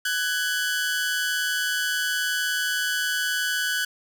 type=tone pair together; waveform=sawtooth; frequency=1500 / 1659.1 Hz; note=F#6 / G#6; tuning=+23 / -2 cents; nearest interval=major second; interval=175 cents; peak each=-21 / -25 dBFS; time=0.05-3.85 s; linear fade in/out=5 ms; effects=none